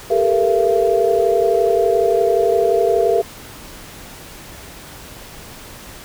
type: tone cluster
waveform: sine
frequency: 397.8 / 443.2 / 474.9 / 677 Hz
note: G4 / A4 / A#4 / E5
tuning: +25 / +13 / +32 / +46 cents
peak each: -18 dBFS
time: 0.1-3.22 s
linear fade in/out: 10 ms
effects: pink hiss -37 dBFS RMS until 6.04 s